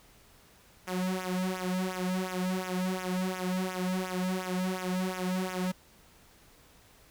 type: tone with flanger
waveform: sawtooth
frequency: 184.5 Hz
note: F#3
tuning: 5 cents flat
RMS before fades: -32 dBFS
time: 0.87-5.72 s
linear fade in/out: 10 ms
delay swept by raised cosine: 0.22 to 2.72 ms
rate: 2.8 Hz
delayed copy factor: -0.85
effects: pink hiss -59 dBFS RMS until 7.1 s